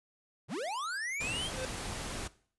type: linear sweep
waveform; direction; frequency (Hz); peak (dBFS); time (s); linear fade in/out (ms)
square; up; 88.5 to 3322; -35; 0.48-1.51; 50
type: noise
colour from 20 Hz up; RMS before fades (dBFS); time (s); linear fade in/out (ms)
pink; -39; 1.2-2.28; 10
type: tone with exponential growth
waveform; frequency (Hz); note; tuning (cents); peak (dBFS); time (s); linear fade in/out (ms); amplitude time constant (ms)
square; 517; C5; -21; -33; 1.38-1.65; 0; 57
effects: noise-tail reverb RT60 0.5 s tail -19 dB re dry + resampled to 24000 Hz